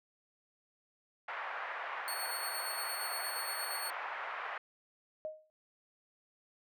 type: band-pass noise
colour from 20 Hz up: white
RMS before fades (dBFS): -41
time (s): 1.28-4.58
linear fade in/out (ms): 5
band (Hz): 630 to 1900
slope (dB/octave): 24
type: tone with tremolo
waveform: 15% pulse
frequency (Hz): 4389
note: C#8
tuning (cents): -18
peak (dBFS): -31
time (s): 2.08-3.9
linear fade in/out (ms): 0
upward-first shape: square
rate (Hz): 8.6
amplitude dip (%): 30
type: tone with exponential decay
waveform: sine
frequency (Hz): 622.3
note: D#5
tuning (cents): 0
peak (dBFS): -34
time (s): 5.25-5.5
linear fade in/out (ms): 0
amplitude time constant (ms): 53
effects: none